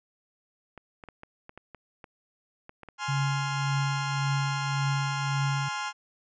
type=clicks; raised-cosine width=0.5 ms; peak=-29 dBFS; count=11; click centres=0.777 / 1.038 / 1.087 / 1.234 / 1.494 / 1.576 / 1.747 / 2.042 / 2.694 / 2.833 / 2.887 s
type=chord; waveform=sawtooth; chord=F minor; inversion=first; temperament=just; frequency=838.1 / 1047.7 / 1396.9 Hz; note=Ab5 / C6 / F6; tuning=+16 / +2 / 0 cents; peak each=-31 dBFS; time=2.98-5.93 s; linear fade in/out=50 ms
type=tone with tremolo; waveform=sine; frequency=138.59 Hz; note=C#3; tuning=in tune; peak=-24 dBFS; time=3.08-5.69 s; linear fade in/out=10 ms; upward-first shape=triangle; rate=1.8 Hz; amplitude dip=60%
effects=resampled to 16000 Hz